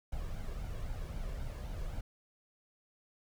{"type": "noise with flanger", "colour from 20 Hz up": "brown", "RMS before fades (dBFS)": -39, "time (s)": [0.12, 2.01], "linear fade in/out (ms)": 5, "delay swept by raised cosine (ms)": [1.3, 1.83], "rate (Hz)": 3.8, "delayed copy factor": 0.55, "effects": []}